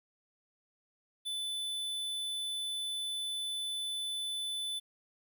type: tone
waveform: square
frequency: 3500 Hz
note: A7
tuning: 10 cents flat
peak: -35 dBFS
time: 1.25-4.8 s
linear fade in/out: 20 ms
effects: 11-bit